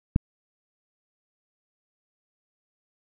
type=click; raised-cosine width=5 ms; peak=-7 dBFS; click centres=0.161 s; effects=none